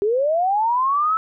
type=linear sweep; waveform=sine; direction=up; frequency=392 to 1318.5 Hz; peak=-16 dBFS; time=0.02-1.17 s; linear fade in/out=0 ms; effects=none